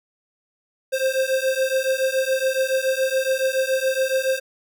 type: beating tone pair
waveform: square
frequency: 523.3 / 530.4 Hz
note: C5 / C5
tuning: 0 / +23 cents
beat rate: 7.1 Hz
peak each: -23 dBFS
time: 0.92-4.4 s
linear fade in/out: 20 ms
effects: none